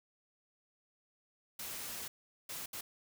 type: noise bursts at uneven times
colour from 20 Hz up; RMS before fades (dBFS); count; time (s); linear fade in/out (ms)
white; -43; 3; 1.59-2.08 / 2.49-2.66 / 2.73-2.81; 5
effects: none